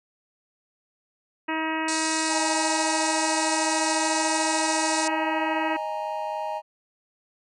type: harmonic tone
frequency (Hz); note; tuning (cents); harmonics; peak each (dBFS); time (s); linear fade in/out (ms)
318; D#4; +38; 1 / 2 / 3 / 4 / 5 / 6 / 7 / 8 / 9; -29 / -36 / -30 / -36 / -36 / -33 / -41 / -35 / -41; 1.48-5.77; 10
type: band-pass noise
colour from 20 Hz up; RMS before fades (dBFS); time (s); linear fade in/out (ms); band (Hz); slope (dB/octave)
white; -30; 1.88-5.08; 5; 3700 to 9100; 96
type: chord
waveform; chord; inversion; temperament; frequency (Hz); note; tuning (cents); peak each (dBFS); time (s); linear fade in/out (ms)
triangle; D# suspended fourth; none; just; 622.3 / 829.7 / 933.4; D#5 / G#5 / A#5; 0 / -2 / +2; -30; 2.28-6.62; 50
effects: none

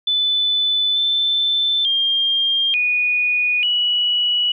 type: tone with pitch steps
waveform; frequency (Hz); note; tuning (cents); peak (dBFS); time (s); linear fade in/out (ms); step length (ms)
sine; 3501 / 3534 / 3205 / 2465 / 2934; A7 / A7 / G7 / D#7 / F#7; -9 / +7 / +38 / -17 / -15; -15; 0.07-4.52; 5; 890
effects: none

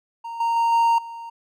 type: tone with level steps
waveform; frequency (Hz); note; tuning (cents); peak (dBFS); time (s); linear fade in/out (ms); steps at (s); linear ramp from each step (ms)
triangle; 926; A#5; -12; -28 / -17 / -15 / -13 / -31; 0.24-1.3; 10; 0.4 / 0.56 / 0.72 / 0.98; 5
effects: none

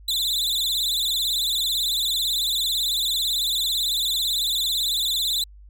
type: tone with vibrato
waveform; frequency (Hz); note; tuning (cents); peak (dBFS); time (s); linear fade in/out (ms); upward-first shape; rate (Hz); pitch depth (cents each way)
40% pulse; 3759; A#7; +14; -20; 0.08-5.44; 5; sine; 18; 150
effects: added 50 Hz sine -43 dBFS peak until 5.69 s

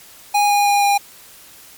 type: tone with pitch steps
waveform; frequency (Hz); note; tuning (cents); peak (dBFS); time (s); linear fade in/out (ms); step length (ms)
square; 822 / 817.3 / 812.6 / 807.9; G#5 / G#5 / G#5 / G#5; -18 / -28 / -38 / -48; -13; 0.34-0.98; 10; 160
effects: white hiss -43 dBFS RMS until 1.77 s + MP3 96 kbps

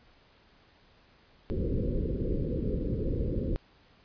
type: low-pass noise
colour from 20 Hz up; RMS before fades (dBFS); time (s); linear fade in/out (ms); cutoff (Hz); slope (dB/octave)
pink; -30; 1.5-3.56; 0; 530; 96
effects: pink hiss -61 dBFS RMS until 4.04 s + resampled to 11025 Hz

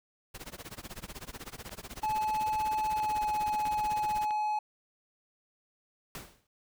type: noise with tremolo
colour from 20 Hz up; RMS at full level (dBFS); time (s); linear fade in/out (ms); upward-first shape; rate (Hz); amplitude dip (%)
pink; -41; 0.34-4.27; 10; sine; 16; 95
type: click train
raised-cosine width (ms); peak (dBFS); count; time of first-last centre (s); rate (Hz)
0.3; -27; 6; 1.04-4.308; 1.53
type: tone with pitch glide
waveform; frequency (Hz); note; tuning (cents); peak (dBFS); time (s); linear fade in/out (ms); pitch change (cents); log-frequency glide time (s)
triangle; 860 to 848.2; A5 to G#5; -40 to +36; -26; 2.03-4.59; 5; -24; 2.89-3.24
type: noise with exponential decay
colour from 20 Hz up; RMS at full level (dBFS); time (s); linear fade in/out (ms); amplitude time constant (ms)
pink; -39; 6.15-6.47; 1; 69
effects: none

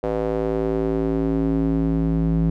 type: tone with band-pass filter sweep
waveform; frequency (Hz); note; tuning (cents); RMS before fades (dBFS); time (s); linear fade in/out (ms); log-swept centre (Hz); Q
square; 55; A1; 0; -21; 0.03-2.5; 5; 520 to 190; 2.5
effects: none

